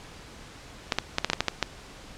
clicks, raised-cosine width 0.2 ms, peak -5 dBFS, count 9, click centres 0.922 / 0.986 / 1.184 / 1.246 / 1.3 / 1.333 / 1.406 / 1.483 / 1.627 s, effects pink hiss -46 dBFS RMS until 2.17 s + low-pass 7000 Hz 12 dB/octave

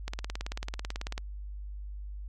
click train, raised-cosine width 0.2 ms, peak -18 dBFS, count 21, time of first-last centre 0.08-1.179 s, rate 18.2 Hz, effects added 50 Hz sine -37 dBFS peak until 2.28 s + MP3 64 kbps

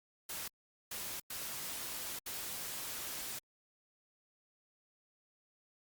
white noise bursts at uneven times, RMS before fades -42 dBFS, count 4, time 0.29-0.48 / 0.91-1.2 / 1.3-2.19 / 2.26-3.39 s, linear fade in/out 5 ms, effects Opus 48 kbps

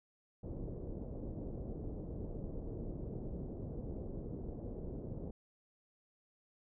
pink low-pass noise, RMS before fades -43 dBFS, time 0.43-5.31 s, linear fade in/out 5 ms, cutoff 510 Hz, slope 24 dB/octave, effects none

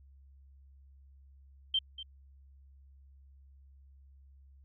sine tone with echo, 3136 Hz, G7, in tune, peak -26 dBFS, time 1.74-1.79 s, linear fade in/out 5 ms, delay 240 ms, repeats 1, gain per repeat -14 dB, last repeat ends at 2.03 s, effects added 68 Hz sine -55 dBFS peak until 4.64 s

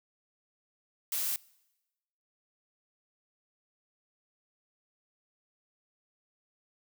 blue noise, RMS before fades -32 dBFS, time 1.12-1.36 s, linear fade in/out 2 ms, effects noise-tail reverb RT60 1.0 s tail -24 dB re dry

